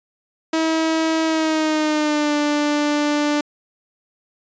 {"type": "tone with pitch glide", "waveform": "sawtooth", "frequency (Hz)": [321.6, 294.9], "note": ["E4", "D4"], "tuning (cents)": [-43, 7], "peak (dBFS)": -13, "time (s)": [0.53, 3.41], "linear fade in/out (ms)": 5, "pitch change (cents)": -150, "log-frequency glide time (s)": [1.25, 2.35], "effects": ["resampled to 16000 Hz"]}